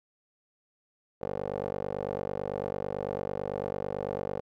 15% pulse tone with band-pass filter, 49 Hz, G1, in tune, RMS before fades -34 dBFS, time 1.21-4.41 s, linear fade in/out 20 ms, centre 540 Hz, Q 2.5, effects none

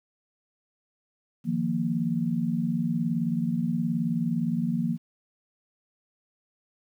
sine chord, Eb suspended second, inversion none, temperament equal, 155.56 / 174.61 / 233.1 Hz, Eb3 / F3 / Bb3, 0 / 0 / 0 cents, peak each -31 / -28 / -27 dBFS, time 1.44-4.98 s, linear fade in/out 50 ms, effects 10-bit

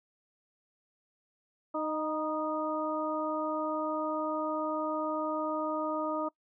harmonic tone with a mistuned harmonic, 308.9 Hz, D#4, 12 cents flat, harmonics 1 / 2 / 3 / 4, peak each -35 / -34 / -37 / -36 dBFS, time 1.74-6.29 s, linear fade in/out 10 ms, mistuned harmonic 3, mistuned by +33 cents, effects noise-tail reverb RT60 0.1 s tail -23 dB re dry

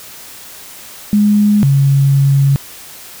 sine tone pair in turn, 207.7 / 138.31 Hz, G#3 / C#3, 0 / -4 cents, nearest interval perfect fifth, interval 704 cents, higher first, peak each -7 dBFS, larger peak neither, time 1.13-1.63 / 1.63-2.56 s, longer second, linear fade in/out 0 ms, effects white hiss -34 dBFS RMS until 3.2 s

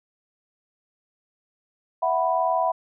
sine chord, E suspended second, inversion none, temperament equal, 659.3 / 740 / 987.8 Hz, E5 / F#5 / B5, 0 / 0 / 0 cents, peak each -24 dBFS, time 2.02-2.72 s, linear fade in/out 10 ms, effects none

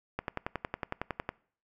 click train, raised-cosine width 0.5 ms, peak -17 dBFS, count 13, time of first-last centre 0.19-1.291 s, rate 10.9 Hz, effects noise-tail reverb RT60 0.5 s tail -23 dB re dry

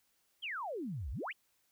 sine exponential two-way sweep, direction down then up, 3331 to 55 to 3331 Hz, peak -37 dBFS, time 0.42-1.33 s, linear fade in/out 20 ms, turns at 1.11 s, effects white hiss -75 dBFS RMS until 1.71 s

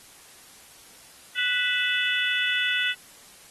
harmonic tone with a mistuned harmonic, 493.9 Hz, B4, in tune, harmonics 3 / 4 / 5 / 6 / 7, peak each -27 / -28 / -29 / -30 / -30 dBFS, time 1.35-2.95 s, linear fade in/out 50 ms, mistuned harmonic 5, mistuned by +97 cents, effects white hiss -50 dBFS RMS until 3.5 s + AAC 32 kbps

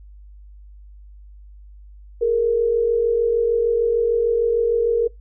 sine tone pair together, 419.6 / 466.2 Hz, G#4 / A#4, +18 / 0 cents, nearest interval major second, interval 182 cents, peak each -23 / -16 dBFS, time 2.21-5.08 s, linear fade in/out 10 ms, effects noise-tail reverb RT60 0.2 s tail -25 dB re dry + added 50 Hz sine -40 dBFS peak until 5.2 s

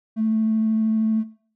triangle tone with vibrato, 220 Hz, A3, in tune, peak -14 dBFS, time 0.16-1.24 s, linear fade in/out 50 ms, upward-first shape triangle, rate 13 Hz, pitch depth 18 cents each way, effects noise-tail reverb RT60 0.5 s tail -22 dB re dry + tanh soft clip ceiling -16 dBFS

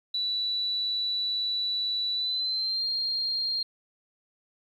sine tone with pitch glide, 3951 to 4210 Hz, B7 to C8, 0 to +10 cents, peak -26 dBFS, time 0.14-3.63 s, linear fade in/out 5 ms, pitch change +110 cents, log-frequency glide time 2.14-2.87 s, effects 10-bit

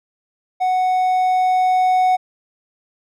triangle tone with level ramp, 740 Hz, F#5, in tune, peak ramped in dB -13 to -10 dBFS, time 0.6-2.17 s, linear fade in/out 20 ms, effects none

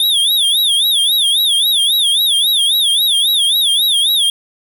square tone with vibrato, 3519 Hz, A7, in tune, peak -11 dBFS, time 0-4.3 s, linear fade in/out 2 ms, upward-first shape sine, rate 3.7 Hz, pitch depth 170 cents each way, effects 8-bit

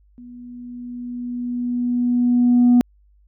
sine tone with level ramp, 244 Hz, B3, 21 cents flat, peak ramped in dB -37 to -7 dBFS, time 0.18-2.81 s, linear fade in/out 0 ms, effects tanh soft clip ceiling -8 dBFS + added 50 Hz sine -52 dBFS peak until 3.27 s

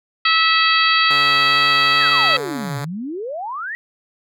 harmonic tone, 651 Hz, E5, 22 cents flat, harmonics 2 / 3 / 4 / 5 / 6 / 7, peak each -17 / -19 / -20 / -21 / -22 / -22 dBFS, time 0.25-2.37 s, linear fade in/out 5 ms
5% pulse tone with vibrato, 142.3 Hz, C#3, 46 cents sharp, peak -16 dBFS, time 1.1-2.85 s, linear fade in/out 5 ms, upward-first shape square, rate 2.4 Hz, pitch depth 12 cents each way
sine exponential two-way sweep, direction down then up, 1951 to 123.47 to 1951 Hz, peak -24 dBFS, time 1.99-3.75 s, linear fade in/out 0 ms, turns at 2.78 s
effects none

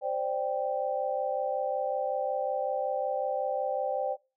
sine chord, C suspended second, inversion none, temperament just, 523.3 / 588.7 / 784.9 Hz, C5 / D5 / G5, 0 / +4 / +2 cents, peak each -32 dBFS, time 0.01-4.17 s, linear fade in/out 50 ms, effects noise-tail reverb RT60 0.3 s tail -22 dB re dry

